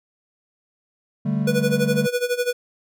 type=chord; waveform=triangle; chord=D suspended fourth; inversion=none; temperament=equal; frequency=146.83 / 196 / 220 Hz; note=D3 / G3 / A3; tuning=0 / 0 / 0 cents; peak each=-22 dBFS; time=1.25-2.07 s; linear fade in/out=10 ms
type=tone with tremolo; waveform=square; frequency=489.4 Hz; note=B4; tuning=16 cents flat; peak=-18 dBFS; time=1.47-2.53 s; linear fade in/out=5 ms; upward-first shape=sine; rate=12 Hz; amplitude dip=85%
effects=none